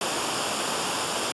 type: noise with comb filter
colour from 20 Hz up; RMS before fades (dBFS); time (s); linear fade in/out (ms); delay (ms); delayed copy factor
pink; -27; 0.01-1.32; 2; 0.49; -0.5
effects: high-pass 200 Hz 12 dB/octave + resampled to 24000 Hz